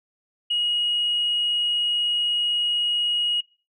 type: tone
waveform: sine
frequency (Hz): 2891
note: F#7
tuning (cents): -41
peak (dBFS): -19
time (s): 0.5-3.41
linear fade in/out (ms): 10
effects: noise-tail reverb RT60 0.4 s tail -25 dB re dry + tanh soft clip ceiling -16 dBFS